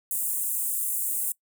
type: high-pass noise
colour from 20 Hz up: pink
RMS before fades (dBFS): -28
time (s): 0.11-1.32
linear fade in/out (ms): 2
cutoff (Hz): 8100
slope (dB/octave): 48
effects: noise-tail reverb RT60 0.1 s tail -22 dB re dry